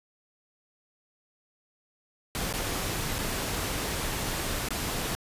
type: noise with dropouts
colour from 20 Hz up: pink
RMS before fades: -31 dBFS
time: 2.35-5.15 s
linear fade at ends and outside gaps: 0 ms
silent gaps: 2.527-2.538 / 3.183-3.188 / 4.686-4.706 s
effects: resampled to 32000 Hz